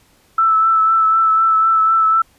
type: tone with vibrato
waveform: sine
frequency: 1318.5 Hz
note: E6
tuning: in tune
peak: -10 dBFS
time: 0.38-2.22 s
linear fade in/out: 5 ms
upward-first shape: triangle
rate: 4 Hz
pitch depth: 24 cents each way
effects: pink hiss -54 dBFS RMS until 2.38 s + resampled to 32000 Hz